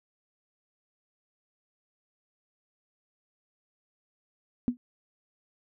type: tone with exponential decay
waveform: sine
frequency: 244.6 Hz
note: B3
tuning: 16 cents flat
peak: -18 dBFS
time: 4.68-4.77 s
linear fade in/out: 0 ms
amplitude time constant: 19 ms
effects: none